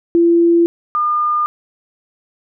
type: tone pair in turn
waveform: sine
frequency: 339.6 / 1210.2 Hz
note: F4 / D#6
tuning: -48 / -48 cents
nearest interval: octave + minor seventh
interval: 2200 cents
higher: second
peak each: -8 / -13 dBFS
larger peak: first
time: 0.15-0.66 / 0.95-1.46 s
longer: neither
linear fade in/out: 0 ms
effects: none